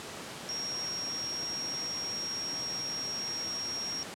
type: tone in noise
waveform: sine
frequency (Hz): 5588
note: F8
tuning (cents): 0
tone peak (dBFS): -33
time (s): 0.49-4.03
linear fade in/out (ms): 0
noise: pink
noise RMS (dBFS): -41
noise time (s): 0-4.14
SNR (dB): +5
effects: high-pass 150 Hz 12 dB/octave + low-pass 9000 Hz 12 dB/octave